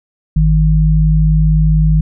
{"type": "tone pair together", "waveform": "sine", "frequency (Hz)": [52.14, 156.4], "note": ["G#1", "D#3"], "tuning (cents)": [8, 9], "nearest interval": "octave + perfect fifth", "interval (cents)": 1901, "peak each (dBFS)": -10, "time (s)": [0.36, 2.01], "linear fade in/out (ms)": 5, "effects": []}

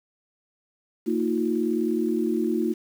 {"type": "tone cluster", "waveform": "sine", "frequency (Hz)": [227.9, 317.9, 357.3], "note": ["A#3", "D#4", "F4"], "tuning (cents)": [-39, 37, 40], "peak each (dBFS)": -26, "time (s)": [1.06, 2.74], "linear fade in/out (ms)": 20, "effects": ["8-bit"]}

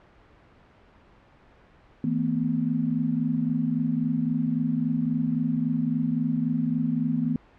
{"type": "tone cluster", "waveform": "sine", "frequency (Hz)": [161, 227.4, 251.1], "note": ["E3", "A#3", "B3"], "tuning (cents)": [-41, -43, 29], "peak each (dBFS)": [-28, -27, -26], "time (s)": [2.04, 7.36], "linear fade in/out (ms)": 2, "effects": ["pink hiss -55 dBFS RMS until 7.58 s", "low-pass 2000 Hz 12 dB/octave"]}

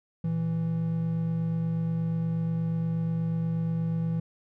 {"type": "tone pair together", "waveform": "triangle", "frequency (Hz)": [116.46, 164.81], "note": ["A#2", "E3"], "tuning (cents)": [-1, 0], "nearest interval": "tritone", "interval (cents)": 601, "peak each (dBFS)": [-32, -24], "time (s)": [0.24, 4.2], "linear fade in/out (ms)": 5, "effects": []}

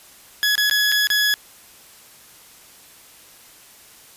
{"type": "tone with dropouts", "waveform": "20% pulse", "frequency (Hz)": 1686, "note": "G#6", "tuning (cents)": 26, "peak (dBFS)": -11, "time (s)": [0.43, 1.34], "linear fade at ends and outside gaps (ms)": 0, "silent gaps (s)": [[0.554, 0.579], [0.698, 0.711], [0.918, 0.922], [1.071, 1.102]], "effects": ["white hiss -47 dBFS RMS until 4.16 s", "resampled to 32000 Hz"]}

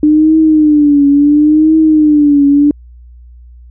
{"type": "tone with vibrato", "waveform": "sine", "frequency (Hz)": 299.6, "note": "D4", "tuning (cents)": 35, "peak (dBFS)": -4, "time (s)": [0.03, 2.71], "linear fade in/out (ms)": 2, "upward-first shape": "triangle", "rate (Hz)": 0.72, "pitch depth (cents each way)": 110, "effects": ["added 60 Hz sine -33 dBFS peak until 3.7 s"]}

